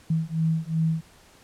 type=beating tone pair; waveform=sine; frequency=160 / 162.7 Hz; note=D#3 / E3; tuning=+49 / -22 cents; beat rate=2.7 Hz; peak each=-25 / -25 dBFS; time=0.1-1.01 s; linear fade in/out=5 ms; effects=pink hiss -54 dBFS RMS until 1.43 s + low-pass 11000 Hz 12 dB/octave